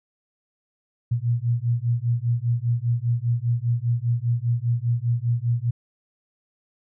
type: beating tone pair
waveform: sine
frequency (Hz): 116.54 / 121.54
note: A#2 / B2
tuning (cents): 0 / -27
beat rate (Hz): 5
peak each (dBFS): -23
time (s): 1.11-5.71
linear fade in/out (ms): 10
effects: none